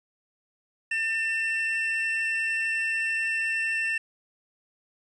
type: tone pair together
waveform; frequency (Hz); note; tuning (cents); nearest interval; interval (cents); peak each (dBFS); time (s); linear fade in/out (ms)
triangle; 1796.7 / 2692; A6 / E7; +36 / +36; perfect fifth; 700; -26; 0.91-3.98; 5
effects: resampled to 24000 Hz + 9-bit